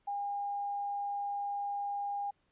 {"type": "tone", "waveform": "sine", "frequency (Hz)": 809, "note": "G#5", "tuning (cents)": -46, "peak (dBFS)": -33, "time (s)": [0.07, 2.31], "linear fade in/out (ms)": 10, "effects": ["pink hiss -75 dBFS RMS until 2.51 s", "resampled to 8000 Hz"]}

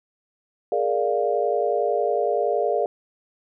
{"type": "chord", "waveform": "sine", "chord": "Bb dominant seventh", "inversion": "third", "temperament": "equal", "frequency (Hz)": [415.3, 466.2, 587.3, 698.5], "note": ["Ab4", "Bb4", "D5", "F5"], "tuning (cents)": [0, 0, 0, 0], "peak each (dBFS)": -25, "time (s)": [0.72, 2.86], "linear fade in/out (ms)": 2, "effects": []}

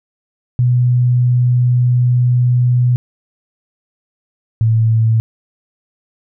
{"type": "tone pair in turn", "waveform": "sine", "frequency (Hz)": [123.47, 112.39], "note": ["B2", "A2"], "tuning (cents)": [0, 37], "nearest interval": "major second", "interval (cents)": 163, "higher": "first", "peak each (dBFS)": -9, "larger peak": "neither", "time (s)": [[0.59, 2.96], [4.61, 5.2]], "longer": "first", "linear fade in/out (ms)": 0, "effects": []}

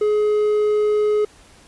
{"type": "tone", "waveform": "triangle", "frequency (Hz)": 421.6, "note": "G#4", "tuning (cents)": 26, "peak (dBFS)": -13, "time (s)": [0.01, 1.25], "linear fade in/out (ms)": 5, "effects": ["pink hiss -49 dBFS RMS until 1.67 s", "resampled to 24000 Hz"]}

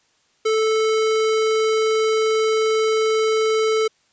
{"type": "tone", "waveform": "square", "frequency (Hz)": 438.7, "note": "A4", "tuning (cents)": -5, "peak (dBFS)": -17, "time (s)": [0.45, 3.88], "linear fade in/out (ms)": 10, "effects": ["white hiss -62 dBFS RMS until 4.12 s", "resampled to 16000 Hz"]}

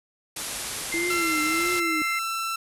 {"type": "low-pass noise", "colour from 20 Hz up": "white", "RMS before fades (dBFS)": -33, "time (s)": [0.36, 1.8], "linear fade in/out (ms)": 5, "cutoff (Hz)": 12000, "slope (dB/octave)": 96}
{"type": "tone", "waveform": "sine", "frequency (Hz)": 2093, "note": "C7", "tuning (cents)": 0, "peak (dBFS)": -26, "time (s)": [0.92, 2.19], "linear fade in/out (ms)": 5}
{"type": "tone with vibrato", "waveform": "sine", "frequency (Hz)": 329.6, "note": "E4", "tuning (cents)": 0, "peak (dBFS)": -27, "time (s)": [0.94, 2.02], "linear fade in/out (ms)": 0, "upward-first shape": "triangle", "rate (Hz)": 1.6, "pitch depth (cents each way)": 150}
{"type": "tone with pitch glide", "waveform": "sawtooth", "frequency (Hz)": [1353, 1337.5], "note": ["E6", "E6"], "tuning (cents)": [45, 25], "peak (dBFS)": -23, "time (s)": [1.1, 2.56], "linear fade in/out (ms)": 5, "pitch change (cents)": -20, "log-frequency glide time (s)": [1.21, 1.59]}
{"effects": []}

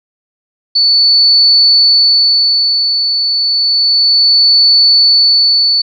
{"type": "tone with tremolo", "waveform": "sine", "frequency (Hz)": 4470, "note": "C#8", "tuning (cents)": 14, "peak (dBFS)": -4, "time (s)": [0.75, 5.82], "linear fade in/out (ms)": 10, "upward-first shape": "sine", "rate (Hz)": 0.31, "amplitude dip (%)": 50, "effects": []}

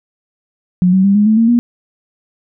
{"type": "tone with pitch steps", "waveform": "sine", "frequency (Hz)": [180.5, 189.15, 198.21, 207.7, 217.6, 228.1, 239], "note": ["F#3", "F#3", "G3", "G#3", "A3", "A#3", "A#3"], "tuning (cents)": [-43, 38, 19, 0, -19, -37, 43], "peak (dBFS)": -7, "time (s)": [0.82, 1.59], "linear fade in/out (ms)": 0, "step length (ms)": 110, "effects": []}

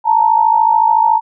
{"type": "tone pair together", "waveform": "sine", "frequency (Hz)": [876, 929.8], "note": ["A5", "A#5"], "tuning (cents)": [-8, -5], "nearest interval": "minor second", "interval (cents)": 103, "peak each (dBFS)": -11, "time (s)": [0.04, 1.21], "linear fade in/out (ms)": 50, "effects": []}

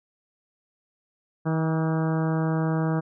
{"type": "harmonic tone with a mistuned harmonic", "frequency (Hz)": 160, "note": "D#3", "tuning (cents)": 49, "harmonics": [1, 2, 3, 4, 5, 6, 7, 8, 9, 10], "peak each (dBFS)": [-23, -29, -33, -35, -37, -39, -40, -41, -42, -43], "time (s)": [1.45, 3.01], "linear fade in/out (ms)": 20, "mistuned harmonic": 7, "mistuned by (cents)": 39, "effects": []}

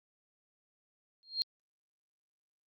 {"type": "tone with exponential growth", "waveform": "sine", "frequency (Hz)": 4225, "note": "C8", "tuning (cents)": 16, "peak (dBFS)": -25, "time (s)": [1.23, 1.42], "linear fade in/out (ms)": 0, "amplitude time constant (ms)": 40, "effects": ["Opus 48 kbps"]}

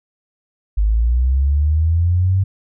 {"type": "linear sweep", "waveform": "sine", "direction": "up", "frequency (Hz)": [50.1, 97.1], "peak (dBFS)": -12, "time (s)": [0.77, 2.44], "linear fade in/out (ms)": 10, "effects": []}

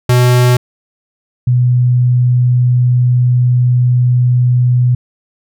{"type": "tone pair in turn", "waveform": ["square", "sine"], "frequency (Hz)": [123.9, 123.9], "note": ["B2", "B2"], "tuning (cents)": [6, 6], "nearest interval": "unison", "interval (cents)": 0, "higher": "neither", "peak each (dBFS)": -7, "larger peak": "neither", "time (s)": [[0.09, 0.57], [1.47, 4.95]], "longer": "second", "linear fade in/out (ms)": 5, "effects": []}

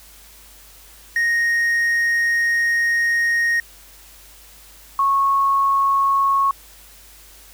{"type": "tone pair in turn", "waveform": ["triangle", "sine"], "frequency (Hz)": [1864.7, 1099.8], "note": ["A#6", "C#6"], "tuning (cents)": [0, -14], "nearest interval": "major sixth", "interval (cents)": 914, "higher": "first", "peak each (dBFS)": -14, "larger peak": "neither", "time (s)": [[1.16, 3.6], [4.99, 6.51]], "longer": "first", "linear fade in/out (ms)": 2, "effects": ["added 50 Hz sine -49 dBFS peak until 7.53 s", "white hiss -46 dBFS RMS until 7.53 s"]}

